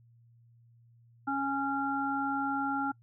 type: harmonic tone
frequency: 276.1 Hz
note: C#4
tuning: 7 cents flat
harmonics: 1 / 3 / 5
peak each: -33 / -33 / -33 dBFS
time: 1.27-2.92 s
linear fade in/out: 10 ms
effects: noise-tail reverb RT60 0.1 s tail -25 dB re dry + added 117 Hz sine -58 dBFS peak until 3.02 s